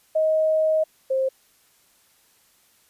sine tone pair in turn, 629 / 528.9 Hz, D#5 / C5, +19 / +19 cents, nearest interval minor third, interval 300 cents, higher first, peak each -17 / -19 dBFS, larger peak first, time 0.15-0.84 / 1.1-1.29 s, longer first, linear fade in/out 10 ms, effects white hiss -60 dBFS RMS until 2.89 s + resampled to 32000 Hz

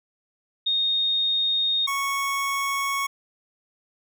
sine / 25% pulse tone pair in turn, 3700 / 1106.1 Hz, A#7 / C#6, -14 / -4 cents, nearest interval octave + major sixth, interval 2090 cents, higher first, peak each -20 dBFS, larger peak neither, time 0.66-1.87 / 1.87-3.07 s, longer first, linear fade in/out 10 ms, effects none

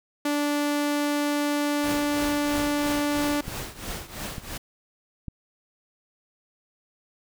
sawtooth tone, 291.8 Hz, D4, 11 cents flat, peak -19 dBFS, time 0.25-3.41 s, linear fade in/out 5 ms
pink noise with tremolo, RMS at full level -32 dBFS, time 1.83-4.58 s, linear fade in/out 10 ms, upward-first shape triangle, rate 3 Hz, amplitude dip 85%
click train, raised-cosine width 5 ms, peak -21 dBFS, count 4, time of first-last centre 2.58-5.283 s, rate 1.11 Hz
effects none

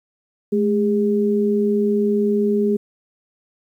sine tone pair together, 212.7 / 407.8 Hz, G#3 / G#4, +42 / -32 cents, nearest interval major seventh, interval 1126 cents, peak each -18 dBFS, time 0.52-2.77 s, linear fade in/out 10 ms, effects 9-bit

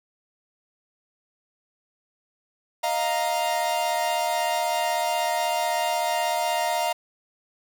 45% pulse chord, Eb suspended second, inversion none, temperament equal, 622.3 / 698.5 / 932.3 Hz, Eb5 / F5 / Bb5, 0 / 0 / 0 cents, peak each -29 / -26 / -27 dBFS, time 2.83-6.93 s, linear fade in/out 10 ms, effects none

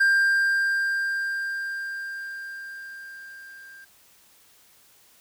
triangle tone with level ramp, 1591 Hz, G6, 25 cents sharp, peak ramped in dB -14 to -42 dBFS, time 0-3.85 s, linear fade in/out 10 ms, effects white hiss -57 dBFS RMS until 5.2 s

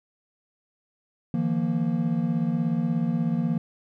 triangle chord, Eb suspended second, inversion none, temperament equal with one note detuned, 155.56 / 172.11 / 233.1 Hz, Eb3 / F3 / Bb3, 0 / -25 / 0 cents, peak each -27 / -24 / -24 dBFS, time 1.34-3.58 s, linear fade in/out 2 ms, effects none

